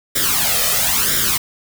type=noise with flanger; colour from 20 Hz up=white; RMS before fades=-17 dBFS; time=0.15-1.38 s; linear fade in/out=10 ms; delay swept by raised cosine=0.55 to 1.65 ms; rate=1 Hz; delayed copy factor=+0.75; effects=none